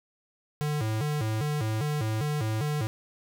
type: tone with vibrato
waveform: square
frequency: 127.8 Hz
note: C3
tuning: 40 cents flat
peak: -27 dBFS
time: 0.61-2.87 s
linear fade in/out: 0 ms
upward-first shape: square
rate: 2.5 Hz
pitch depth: 270 cents each way
effects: none